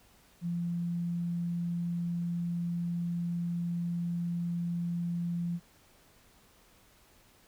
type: tone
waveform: sine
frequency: 172.1 Hz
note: F3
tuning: 25 cents flat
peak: -30 dBFS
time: 0.41-5.6 s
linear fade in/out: 50 ms
effects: pink hiss -62 dBFS RMS until 7.47 s